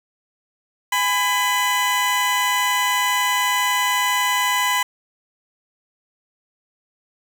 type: tone pair together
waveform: 20% pulse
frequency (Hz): 824 / 1002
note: G#5 / B5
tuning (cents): -14 / +25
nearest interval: minor third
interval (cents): 339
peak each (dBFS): -21 / -13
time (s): 0.92-4.83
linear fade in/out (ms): 5
effects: none